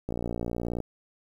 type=click train; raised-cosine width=2 ms; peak=-18 dBFS; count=43; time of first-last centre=0.09-0.803 s; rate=58.9 Hz; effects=9-bit